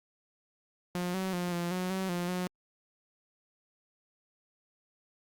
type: tone with pitch steps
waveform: sawtooth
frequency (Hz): 178 / 188.8 / 177.1 / 173 / 182.8 / 189.6 / 175.6 / 181.1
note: F3 / F#3 / F3 / F3 / F#3 / F#3 / F3 / F#3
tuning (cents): +33 / +35 / +24 / -16 / -21 / +43 / +10 / -37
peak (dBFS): -27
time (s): 0.95-2.47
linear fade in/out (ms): 0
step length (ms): 190
effects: Opus 48 kbps